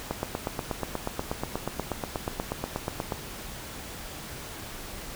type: click train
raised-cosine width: 1 ms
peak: -14 dBFS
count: 26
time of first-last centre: 0.11-3.122 s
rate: 8.3 Hz
effects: pink hiss -40 dBFS RMS until 5.15 s